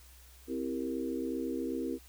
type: chord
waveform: sine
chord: C dominant seventh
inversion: none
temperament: equal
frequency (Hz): 261.6 / 329.6 / 392 / 466.2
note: C4 / E4 / G4 / Bb4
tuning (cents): 0 / 0 / 0 / 0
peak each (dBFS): -36 / -37 / -40 / -40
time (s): 0.47-1.99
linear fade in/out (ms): 50
effects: added 63 Hz sine -55 dBFS peak until 2.08 s + white hiss -59 dBFS RMS until 2.08 s